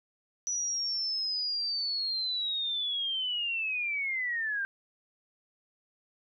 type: linear sweep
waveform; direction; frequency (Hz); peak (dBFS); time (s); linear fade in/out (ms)
sine; down; 5920 to 1564; -29; 0.47-4.65; 0
effects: none